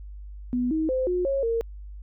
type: tone with pitch steps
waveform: sine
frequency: 247.2 / 316.1 / 517 / 359.5 / 547 / 459.4 Hz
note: B3 / D#4 / C5 / F#4 / C#5 / A#4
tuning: +2 / +27 / -21 / -50 / -23 / -25 cents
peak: -22 dBFS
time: 0.53-1.61 s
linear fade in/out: 0 ms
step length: 180 ms
effects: added 50 Hz sine -37 dBFS peak until 2.02 s